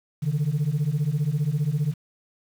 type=beating tone pair; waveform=sine; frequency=140 / 155 Hz; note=C#3 / D#3; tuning=+18 / -6 cents; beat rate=15 Hz; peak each=-23 / -22 dBFS; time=0.22-1.94 s; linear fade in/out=20 ms; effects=tanh soft clip ceiling -18 dBFS + 8-bit